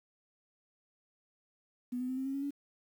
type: tone with pitch steps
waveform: sine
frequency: 246.7 / 252.5 / 258.4 / 264.4 / 270.6 / 276.9 / 283.4 Hz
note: B3 / B3 / C4 / C4 / C#4 / C#4 / C#4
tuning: -2 / +39 / -21 / +18 / -42 / -2 / +38 cents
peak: -33 dBFS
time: 1.92-2.508 s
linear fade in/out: 10 ms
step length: 84 ms
effects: 10-bit